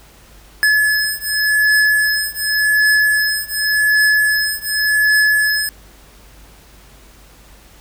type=beating tone pair; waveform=square; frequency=1711 / 1711.88 Hz; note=A6 / A6; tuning=-49 / -48 cents; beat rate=0.88 Hz; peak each=-17 / -16 dBFS; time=0.63-5.69 s; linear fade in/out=0 ms; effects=added 50 Hz sine -44 dBFS peak until 7.8 s + pink hiss -46 dBFS RMS until 7.8 s